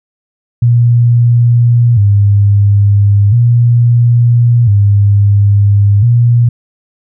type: tone with vibrato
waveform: sine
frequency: 110 Hz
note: A2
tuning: in tune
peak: -4 dBFS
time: 0.62-6.49 s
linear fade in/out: 5 ms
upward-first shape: square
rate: 0.37 Hz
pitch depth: 140 cents each way
effects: none